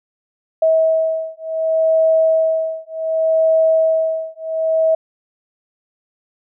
sine beating tone pair, 643 / 643.67 Hz, E5 / E5, -43 / -41 cents, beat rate 0.67 Hz, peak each -16 / -16 dBFS, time 0.62-4.95 s, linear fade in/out 5 ms, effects none

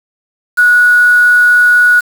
sine tone with quantisation, 1462 Hz, F#6, 21 cents flat, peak -4 dBFS, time 0.57-2.01 s, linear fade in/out 20 ms, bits 4, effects none

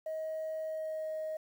sine tone with pitch glide, 632 to 626.9 Hz, D#5 to D#5, +27 to +13 cents, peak -33 dBFS, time 0.06-1.37 s, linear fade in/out 5 ms, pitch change -14 cents, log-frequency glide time 0.62-1.12 s, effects tanh soft clip ceiling -32 dBFS + 10-bit

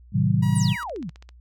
sine chord, A diminished seventh, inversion none, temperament just, 110 / 132 / 158.4 / 190.08 Hz, A2 / C3 / Eb3 / Gb3, 0 / +16 / +31 / +47 cents, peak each -23 dBFS, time 0.12-0.76 s, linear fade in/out 50 ms
sawtooth tone, 959 Hz, A#5, 49 cents sharp, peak -31 dBFS, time 0.42-0.84 s, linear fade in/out 10 ms
sine exponential sweep, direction down, 10720 to 138.59 Hz, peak -29 dBFS, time 0.55-1.1 s, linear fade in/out 10 ms
click train, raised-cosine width 0.2 ms, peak -29 dBFS, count 8, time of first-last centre 0.83-1.291 s, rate 15.2 Hz
effects noise-tail reverb RT60 0.1 s tail -26 dB re dry + added 60 Hz sine -46 dBFS peak until 1.4 s

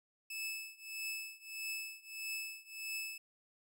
sawtooth tone with tremolo, 2613 Hz, E7, 16 cents flat, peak -34 dBFS, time 0.3-3.18 s, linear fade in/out 5 ms, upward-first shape triangle, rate 1.6 Hz, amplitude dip 95%, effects none

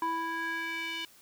square tone with band-pass filter sweep, 329.6 Hz, E4, in tune, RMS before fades -34 dBFS, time 0.02-1.05 s, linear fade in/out 2 ms, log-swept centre 1000 to 3000 Hz, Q 3, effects white hiss -58 dBFS RMS until 1.21 s

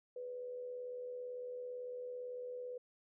sine tone with amplitude modulation, 495.9 Hz, B4, 7 cents sharp, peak -40 dBFS, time 0.16-2.78 s, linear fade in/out 5 ms, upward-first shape sine, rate 77.9 Hz, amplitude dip 40%, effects none

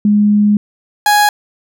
sine / 30% pulse tone pair in turn, 207.7 / 830.8 Hz, G#3 / G#5, 0 / 0 cents, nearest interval 2 octaves, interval 2400 cents, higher second, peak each -7 / -5 dBFS, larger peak second, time 0.05-0.57 / 1.06-1.29 s, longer first, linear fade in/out 2 ms, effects none

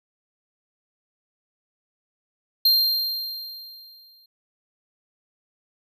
square tone with exponential decay, 4186 Hz, C8, in tune, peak -14 dBFS, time 2.65-4.26 s, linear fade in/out 5 ms, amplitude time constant 350 ms, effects none

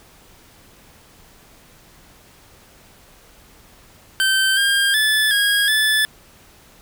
25% pulse tone with pitch steps, 1550 / 1606 / 1736 / 1641 / 1738 Hz, G6 / G6 / A6 / G#6 / A6, -20 / +41 / -24 / -21 / -22 cents, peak -11 dBFS, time 4.2-6.05 s, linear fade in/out 0 ms, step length 370 ms, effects pink hiss -49 dBFS RMS until 6.81 s

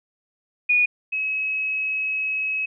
sine tone pair in turn, 2458 / 2563 Hz, D#7 / E7, -22 / -49 cents, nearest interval minor second, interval 73 cents, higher second, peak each -15 / -22 dBFS, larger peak first, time 0.69-0.86 / 1.12-2.66 s, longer second, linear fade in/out 10 ms, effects none

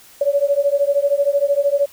sine beating tone pair, 560 / 573 Hz, C#5 / D5, +18 / -43 cents, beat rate 13 Hz, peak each -17 dBFS, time 0.21-1.86 s, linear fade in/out 5 ms, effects white hiss -46 dBFS RMS until 1.92 s

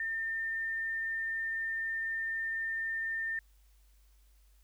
sine tone, 1806 Hz, A6, 45 cents sharp, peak -32 dBFS, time 0-3.39 s, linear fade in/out 2 ms, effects added 50 Hz sine -60 dBFS peak until 4.63 s + white hiss -72 dBFS RMS until 4.63 s

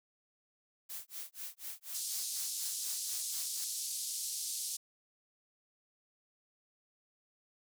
blue noise with tremolo, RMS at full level -42 dBFS, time 0.89-3.65 s, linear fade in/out 10 ms, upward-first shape sine, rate 4.1 Hz, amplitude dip 100%
white band-pass noise, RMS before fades -39 dBFS, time 1.94-4.77 s, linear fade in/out 10 ms, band 4300 to 11000 Hz, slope 24 dB/octave
effects none

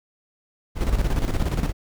brown noise with tremolo, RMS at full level -20 dBFS, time 0.75-1.73 s, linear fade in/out 50 ms, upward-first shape square, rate 17 Hz, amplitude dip 60%, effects none

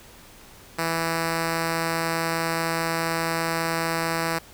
5% pulse tone, 164.81 Hz, E3, in tune, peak -12 dBFS, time 0.78-4.39 s, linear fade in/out 10 ms, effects pink hiss -48 dBFS RMS until 4.53 s

